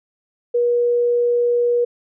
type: tone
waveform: sine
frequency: 480.6 Hz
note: B4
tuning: 47 cents flat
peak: -14 dBFS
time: 0.54-1.85 s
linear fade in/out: 10 ms
effects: none